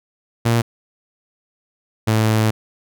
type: tone pair in turn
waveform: sawtooth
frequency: 116.54 / 109.71 Hz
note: A#2 / A2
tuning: 0 / -5 cents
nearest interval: minor second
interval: 105 cents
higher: first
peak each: -10 dBFS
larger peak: neither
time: 0.45-0.62 / 2.07-2.51 s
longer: second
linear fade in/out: 10 ms
effects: none